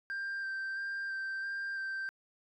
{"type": "tone with vibrato", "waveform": "sine", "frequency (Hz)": 1577, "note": "G6", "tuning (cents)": 10, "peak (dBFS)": -32, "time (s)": [0.1, 2.09], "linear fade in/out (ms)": 0, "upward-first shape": "square", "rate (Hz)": 1.5, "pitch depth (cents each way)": 13, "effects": ["tanh soft clip ceiling -34 dBFS"]}